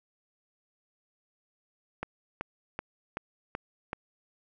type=click train; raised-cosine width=0.5 ms; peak=-18 dBFS; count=6; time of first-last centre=2.03-3.931 s; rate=2.63 Hz; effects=none